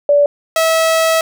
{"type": "tone pair in turn", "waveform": ["sine", "sawtooth"], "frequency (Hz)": [578, 648.8], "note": ["D5", "E5"], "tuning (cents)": [-28, -28], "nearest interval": "major second", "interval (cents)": 200, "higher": "second", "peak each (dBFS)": -7, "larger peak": "neither", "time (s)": [[0.09, 0.26], [0.56, 1.21]], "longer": "second", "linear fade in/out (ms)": 2, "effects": []}